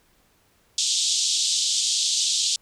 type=band-pass noise; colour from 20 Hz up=pink; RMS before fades=-23 dBFS; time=0.78-2.56 s; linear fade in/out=2 ms; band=3300 to 8100 Hz; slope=48 dB/octave; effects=pink hiss -62 dBFS RMS until 2.61 s